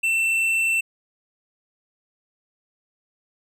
sine tone with tanh clipping, 2683 Hz, E7, 30 cents sharp, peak -20 dBFS, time 0.03-0.81 s, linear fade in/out 10 ms, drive 9 dB, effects none

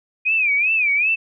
sine tone with vibrato, 2445 Hz, D#7, 31 cents flat, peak -15 dBFS, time 0.25-1.16 s, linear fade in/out 20 ms, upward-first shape sine, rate 2.6 Hz, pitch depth 150 cents each way, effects none

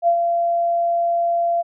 sine tone with ADSR envelope, 685 Hz, F5, 34 cents flat, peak -11 dBFS, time 0.02-1.63 s, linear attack 55 ms, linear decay 81 ms, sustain -5 dB, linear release 26 ms, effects none

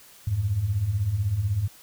sine beating tone pair, 88.2 / 104.2 Hz, F2 / G#2, +18 / +6 cents, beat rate 16 Hz, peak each -29 / -23 dBFS, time 0.27-1.68 s, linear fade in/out 5 ms, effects white hiss -51 dBFS RMS until 1.82 s

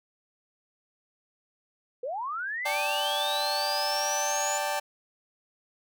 sine linear sweep, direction up, 466.2 to 7040 Hz, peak -30 dBFS, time 2.03-4.58 s, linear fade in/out 5 ms
sawtooth chord, D suspended fourth, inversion none, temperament just, 587.3 / 783.1 / 881 Hz, D5 / G5 / A5, 0 / -2 / +2 cents, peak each -28 dBFS, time 2.65-4.8 s, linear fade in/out 10 ms
effects none

